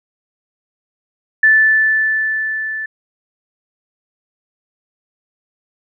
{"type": "tone with level ramp", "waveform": "sine", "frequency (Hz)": 1754, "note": "A6", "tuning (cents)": -6, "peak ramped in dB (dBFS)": [-6, -21], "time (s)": [1.43, 2.86], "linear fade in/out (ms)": 5, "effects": []}